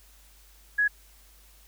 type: tone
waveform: sine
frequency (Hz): 1674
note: G#6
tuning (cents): +13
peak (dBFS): -20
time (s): 0.78-0.88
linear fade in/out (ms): 10
effects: added 50 Hz sine -55 dBFS peak until 1.67 s + white hiss -58 dBFS RMS until 1.67 s